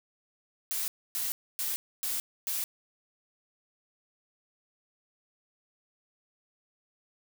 blue noise bursts, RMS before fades -32 dBFS, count 5, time 0.71-2.64 s, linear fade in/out 0 ms, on 170 ms, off 270 ms, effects none

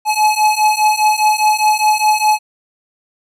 square beating tone pair, 851 / 855.9 Hz, G#5 / A5, +42 / -48 cents, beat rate 4.9 Hz, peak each -15 / -14 dBFS, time 0.05-2.39 s, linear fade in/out 50 ms, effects resampled to 32000 Hz

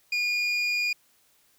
triangle tone pair together, 2434 / 4868 Hz, D#7 / D#8, -39 / -39 cents, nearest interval octave, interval 1200 cents, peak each -23 / -31 dBFS, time 0.12-0.93 s, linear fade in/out 5 ms, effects white hiss -64 dBFS RMS until 1.58 s

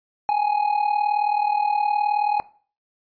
triangle tone with amplitude modulation, 832 Hz, G#5, 3 cents sharp, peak -13 dBFS, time 0.29-2.4 s, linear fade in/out 0 ms, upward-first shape sine, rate 39 Hz, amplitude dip 75%, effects noise-tail reverb RT60 0.4 s tail -18 dB re dry + resampled to 11025 Hz

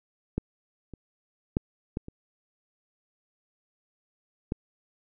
clicks, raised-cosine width 3 ms, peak -14 / -28 / -11 / -17 / -27 / -15 dBFS, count 6, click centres 0.38 / 0.937 / 1.569 / 1.971 / 2.084 / 4.521 s, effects none

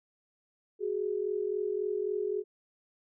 sine tone pair together, 374.8 / 418.5 Hz, F#4 / G#4, +22 / +13 cents, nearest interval major second, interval 191 cents, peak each -33 / -31 dBFS, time 0.79-2.44 s, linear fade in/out 50 ms, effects none

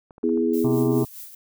clicks, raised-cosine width 1 ms, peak -31 dBFS, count 5, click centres 0.108 / 0.181 / 0.232 / 0.293 / 0.375 s
sine chord, E major, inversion second, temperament equal, 246.9 / 329.6 / 415.3 Hz, B3 / E4 / G#4, 0 / 0 / 0 cents, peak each -23 dBFS, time 0.23-1.04 s, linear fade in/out 10 ms
violet noise with tremolo, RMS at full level -37 dBFS, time 0.53-1.35 s, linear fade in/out 5 ms, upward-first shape triangle, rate 4.8 Hz, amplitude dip 65%
harmonic tone, 129.8 Hz, C3, 13 cents flat, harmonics 1 / 2 / 3 / 5 / 6 / 7 / 8 / 9, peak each -24 / -30 / -34 / -38 / -40 / -41 / -42 / -43 dBFS, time 0.64-1.05 s, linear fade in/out 5 ms
effects none

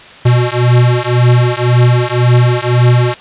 square beating tone pair, 121.3 / 123.2 Hz, B2 / B2, -31 / -4 cents, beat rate 1.9 Hz, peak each -11 dBFS, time 0.25-3.15 s, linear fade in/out 10 ms, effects white hiss -35 dBFS RMS until 3.2 s + resampled to 8000 Hz

